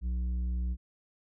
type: tone with tanh clipping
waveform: triangle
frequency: 61.1 Hz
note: B1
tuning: 18 cents flat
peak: -30 dBFS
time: 0.01-0.77 s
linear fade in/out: 50 ms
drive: 11 dB
effects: none